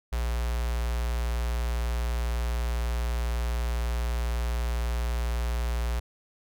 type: tone with notch filter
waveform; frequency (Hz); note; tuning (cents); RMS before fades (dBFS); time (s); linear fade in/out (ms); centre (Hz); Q
square; 59; A#1; +22; -28; 0.12-6; 10; 240; 0.66
effects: none